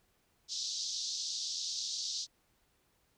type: band-pass noise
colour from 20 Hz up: white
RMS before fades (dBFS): -38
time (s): 0.48-2.27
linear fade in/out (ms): 50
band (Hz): 3700 to 6200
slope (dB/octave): 48
effects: pink hiss -73 dBFS RMS until 3.17 s